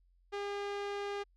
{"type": "tone", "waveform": "sawtooth", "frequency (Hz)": 404.5, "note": "G#4", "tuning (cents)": -46, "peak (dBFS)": -32, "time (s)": [0.32, 1.24], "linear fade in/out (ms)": 20, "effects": ["added 44 Hz sine -65 dBFS peak until 1.36 s", "low-pass 4000 Hz 12 dB/octave"]}